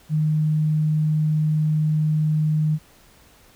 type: tone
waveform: sine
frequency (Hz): 154.1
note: D#3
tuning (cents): -16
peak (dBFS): -17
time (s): 0.09-2.79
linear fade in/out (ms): 50
effects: pink hiss -53 dBFS RMS until 3.55 s